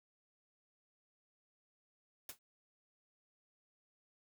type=noise with exponential decay; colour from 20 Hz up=white; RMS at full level=-42 dBFS; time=2.29-2.39 s; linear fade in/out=2 ms; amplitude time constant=20 ms; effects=none